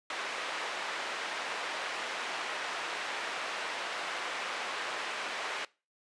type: band-pass noise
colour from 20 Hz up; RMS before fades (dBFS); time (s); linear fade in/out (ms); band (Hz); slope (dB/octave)
white; -37; 0.1-5.65; 2; 500 to 2300; 12
effects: noise-tail reverb RT60 0.3 s tail -22 dB re dry + resampled to 22050 Hz